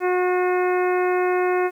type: harmonic tone with a mistuned harmonic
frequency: 362.9 Hz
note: F#4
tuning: 34 cents flat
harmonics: 1 / 2 / 3 / 4 / 5 / 6 / 7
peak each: -19 / -25 / -29 / -31 / -33 / -35 / -36 dBFS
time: 0-1.71 s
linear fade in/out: 50 ms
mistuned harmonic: 6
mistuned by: -26 cents
effects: 9-bit